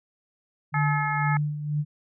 sine tone with tremolo, 148.7 Hz, D3, 22 cents sharp, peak -21 dBFS, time 0.72-1.85 s, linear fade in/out 50 ms, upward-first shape sine, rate 2 Hz, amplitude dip 65%
harmonic tone, 429.4 Hz, A4, 42 cents flat, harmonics 2 / 3 / 4 / 5, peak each -28 / -30 / -31 / -32 dBFS, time 0.74-1.37 s, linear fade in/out 2 ms
effects none

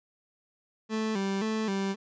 30% pulse tone with vibrato, 206.8 Hz, G#3, 7 cents flat, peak -25 dBFS, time 0.89-1.96 s, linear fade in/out 50 ms, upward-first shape square, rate 1.9 Hz, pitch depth 100 cents each way, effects resampled to 16000 Hz

